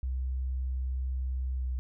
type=tone with pitch glide; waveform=sine; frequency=64.4 to 63.29 Hz; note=C2 to B1; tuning=-27 to +43 cents; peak=-29 dBFS; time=0.03-1.79 s; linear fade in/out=0 ms; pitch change=-30 cents; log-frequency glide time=1.55-1.67 s; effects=none